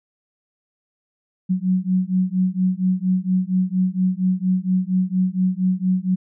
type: beating tone pair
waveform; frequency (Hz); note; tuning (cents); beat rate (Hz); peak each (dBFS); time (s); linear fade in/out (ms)
sine; 182.9 / 187.2; F#3 / F#3; -20 / +20; 4.3; -20; 1.49-6.16; 20
effects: none